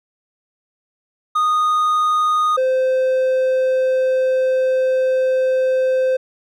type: tone pair in turn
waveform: triangle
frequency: 1236 / 518.5 Hz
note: D#6 / C5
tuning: -12 / -16 cents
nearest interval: octave + minor third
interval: 1504 cents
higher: first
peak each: -12 dBFS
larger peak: neither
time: 1.35-2.57 / 2.57-6.17 s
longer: second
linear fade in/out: 10 ms
effects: none